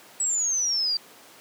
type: exponential sweep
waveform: sine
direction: down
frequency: 7902 to 4669 Hz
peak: -22 dBFS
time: 0.2-0.97 s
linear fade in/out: 2 ms
effects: pink hiss -49 dBFS RMS until 1.4 s + high-pass 300 Hz 12 dB/octave